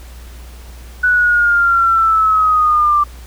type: linear sweep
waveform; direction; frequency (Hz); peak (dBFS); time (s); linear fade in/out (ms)
sine; down; 1487 to 1174.7; -9; 1.03-3.04; 10
effects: added 60 Hz sine -32 dBFS peak until 3.26 s + pink hiss -42 dBFS RMS until 3.26 s